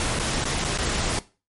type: noise with dropouts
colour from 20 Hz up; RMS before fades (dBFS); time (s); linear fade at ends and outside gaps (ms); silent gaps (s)
pink; -25; 0-1.19; 1; 0.19-0.197 / 0.441-0.453 / 0.642-0.647 / 0.776-0.786
effects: noise-tail reverb RT60 0.3 s tail -17 dB re dry + MP3 48 kbps